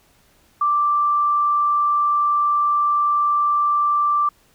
sine tone, 1174.7 Hz, D6, in tune, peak -15 dBFS, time 0.61-4.29 s, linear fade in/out 5 ms, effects pink hiss -57 dBFS RMS until 4.54 s

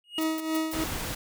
triangle tone with exponential growth, 2874 Hz, F7, 49 cents sharp, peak -24 dBFS, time 0.04-0.19 s, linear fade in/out 1 ms, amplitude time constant 31 ms
40% pulse tone with tremolo, 317.8 Hz, D#4, 37 cents sharp, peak -23 dBFS, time 0.18-0.84 s, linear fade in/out 2 ms, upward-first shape triangle, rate 3.2 Hz, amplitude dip 70%
blue noise bursts, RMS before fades -37 dBFS, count 4, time 0.21-0.738 s, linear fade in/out 5 ms, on 27 ms, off 140 ms
pink noise, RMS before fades -33 dBFS, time 0.73-1.15 s, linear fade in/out 5 ms
effects none

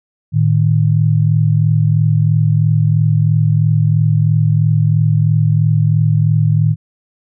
sine tone pair together, 110 / 153.02 Hz, A2 / D#3, 0 / -29 cents, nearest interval tritone, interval 571 cents, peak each -12 dBFS, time 0.32-6.76 s, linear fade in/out 50 ms, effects none

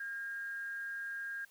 sine tone with frequency modulation, 1618 Hz, G#6, 46 cents flat, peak -38 dBFS, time 0-1.45 s, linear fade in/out 5 ms, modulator 217 Hz, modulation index 0.24, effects white hiss -65 dBFS RMS until 1.5 s

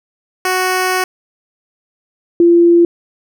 10% pulse / sine tone pair in turn, 370 / 342.6 Hz, F#4 / F4, 0 / -33 cents, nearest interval minor second, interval 133 cents, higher first, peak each -5 dBFS, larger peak neither, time 0.45-1.04 / 2.4-2.85 s, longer first, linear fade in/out 2 ms, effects none

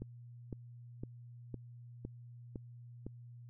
click train, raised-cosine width 3 ms, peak -29 dBFS, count 7, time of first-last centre 0.02-3.066 s, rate 1.97 Hz, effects added 120 Hz sine -50 dBFS peak until 3.49 s

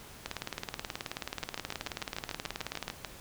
two click trains, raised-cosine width 0.2 ms, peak -17 / -18 dBFS, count 50 / 12, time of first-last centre 0.26-2.88 / 1.43-3.048 s, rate 18.7 / 6.8 Hz, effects pink hiss -50 dBFS RMS until 3.2 s

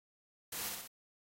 white noise with echo, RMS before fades -41 dBFS, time 0.52-0.69 s, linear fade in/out 5 ms, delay 62 ms, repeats 3, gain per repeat -3 dB, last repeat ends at 0.876 s, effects AAC 48 kbps

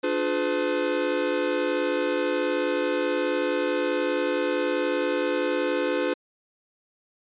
square chord, D diminished seventh, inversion none, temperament just, 293.7 / 352.4 / 422.9 / 507.5 Hz, D4 / F4 / Ab4 / Cb5, 0 / +16 / +31 / +47 cents, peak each -30 / -30 / -32 / -27 dBFS, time 0.03-6.14 s, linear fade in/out 10 ms, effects resampled to 8000 Hz

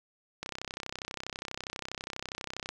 click train, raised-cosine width 0.2 ms, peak -19 dBFS, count 74, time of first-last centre 0.43-2.69 s, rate 32.3 Hz, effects none

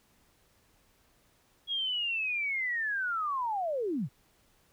sine linear sweep, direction down, 3322 to 103.3 Hz, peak -29 dBFS, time 1.67-4.09 s, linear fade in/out 50 ms, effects pink hiss -67 dBFS RMS until 4.72 s

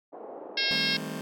white band-pass noise, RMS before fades -42 dBFS, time 0.12-0.77 s, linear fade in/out 20 ms, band 300 to 740 Hz, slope 24 dB/octave
harmonic tone, 540 Hz, C#5, 45 cents flat, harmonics 3 / 4 / 5 / 6 / 7 / 8 / 9 / 10, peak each -33 / -33 / -33 / -33 / -33 / -33 / -33 / -33 dBFS, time 0.57-0.97 s, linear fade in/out 5 ms
sawtooth chord, A half-diminished seventh, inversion second, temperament just, 158.4 / 198 / 220 / 264 Hz, Eb3 / G3 / A3 / C4, +31 / +18 / 0 / +16 cents, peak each -35 dBFS, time 0.71-1.21 s, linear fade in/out 0 ms
effects none

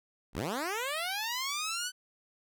10% pulse linear sweep, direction up, 37.26 to 1520 Hz, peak -24 dBFS, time 0.33-1.92 s, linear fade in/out 50 ms, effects none

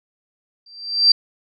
sine tone with exponential growth, 4699 Hz, D8, in tune, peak -6 dBFS, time 0.66-1.12 s, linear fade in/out 5 ms, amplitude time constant 100 ms, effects none

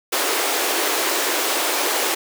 pink high-pass noise, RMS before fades -21 dBFS, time 0.12-2.15 s, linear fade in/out 10 ms, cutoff 310 Hz, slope 48 dB/octave, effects none

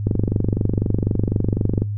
click train, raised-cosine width 3 ms, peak -6 dBFS, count 43, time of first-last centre 0.07-1.82 s, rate 24 Hz, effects noise-tail reverb RT60 0.2 s tail -23 dB re dry + added 103 Hz sine -22 dBFS peak until 1.97 s

